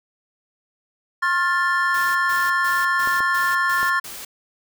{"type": "chord", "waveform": "triangle", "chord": "F major", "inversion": "second", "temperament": "equal with one note detuned", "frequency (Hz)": [1072.2, 1396.9, 1760], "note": ["C6", "F6", "A6"], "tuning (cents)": [42, 0, 0], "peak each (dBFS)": [-20, -22, -19], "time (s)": [1.22, 4], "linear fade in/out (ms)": 10}
{"type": "noise bursts", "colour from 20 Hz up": "white", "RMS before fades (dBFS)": -35, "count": 7, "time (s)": [1.94, 4.25], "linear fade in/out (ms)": 5, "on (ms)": 210, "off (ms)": 140}
{"type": "clicks", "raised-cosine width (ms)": 1, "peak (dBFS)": -19, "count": 3, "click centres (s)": [3.074, 3.205, 3.83]}
{"effects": []}